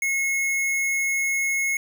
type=tone; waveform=square; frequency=2174 Hz; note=C#7; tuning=34 cents flat; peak=-22 dBFS; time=0.02-1.77 s; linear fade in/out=2 ms; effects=none

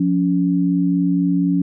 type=tone pair together; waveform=sine; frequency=177.2 / 281.3 Hz; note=F3 / C#4; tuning=+25 / +26 cents; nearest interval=minor sixth; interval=801 cents; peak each=-17 dBFS; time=0-1.62 s; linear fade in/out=5 ms; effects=none

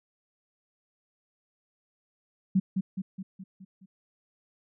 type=tone with echo; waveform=sine; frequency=190 Hz; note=F#3; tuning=46 cents sharp; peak=-19 dBFS; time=2.55-2.6 s; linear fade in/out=10 ms; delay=210 ms; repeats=6; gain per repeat=-5 dB; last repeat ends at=3.86 s; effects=none

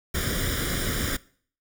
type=noise with comb filter; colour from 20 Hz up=pink; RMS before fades=-27 dBFS; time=0.14-1.17 s; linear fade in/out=10 ms; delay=0.57 ms; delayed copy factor=+0.8; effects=noise-tail reverb RT60 0.5 s tail -21 dB re dry

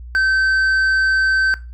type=tone with tanh clipping; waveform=sine; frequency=1545 Hz; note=G6; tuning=26 cents flat; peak=-14 dBFS; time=0.15-1.54 s; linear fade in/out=0 ms; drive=5 dB; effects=noise-tail reverb RT60 0.3 s tail -18 dB re dry + added 60 Hz sine -31 dBFS peak until 1.73 s

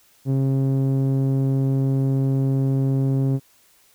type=tone with low-pass filter; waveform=sawtooth; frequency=134.7 Hz; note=C#3; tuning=49 cents flat; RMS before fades=-20 dBFS; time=0.25-3.4 s; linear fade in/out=50 ms; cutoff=330 Hz; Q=0.85; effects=white hiss -57 dBFS RMS until 3.94 s

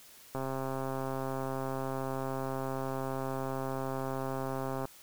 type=click train; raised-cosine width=1 ms; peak=-22 dBFS; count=600; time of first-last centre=0.35-4.854 s; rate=133 Hz; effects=white hiss -55 dBFS RMS until 5.02 s

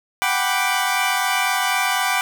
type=chord; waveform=20% pulse; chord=G major seventh; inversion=third; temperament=equal; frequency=740 / 784 / 987.8 / 1174.7 Hz; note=F#5 / G5 / B5 / D6; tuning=0 / 0 / 0 / 0 cents; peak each=-19 dBFS; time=0.22-2.21 s; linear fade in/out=0 ms; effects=none

